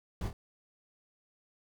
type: noise with echo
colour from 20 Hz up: brown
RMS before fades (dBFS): -34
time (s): 0.21-0.28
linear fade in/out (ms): 2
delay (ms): 25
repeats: 2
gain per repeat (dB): -6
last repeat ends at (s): 0.33
effects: none